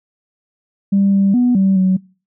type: tone with pitch steps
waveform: sine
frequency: 197.7 / 196.6 / 246 / 192.7 / 187.2 Hz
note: G3 / G3 / B3 / G3 / F#3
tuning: +15 / +5 / -7 / -29 / +20 cents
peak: -9 dBFS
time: 0.92-1.97 s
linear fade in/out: 10 ms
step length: 210 ms
effects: noise-tail reverb RT60 0.4 s tail -26 dB re dry + tanh soft clip ceiling -6 dBFS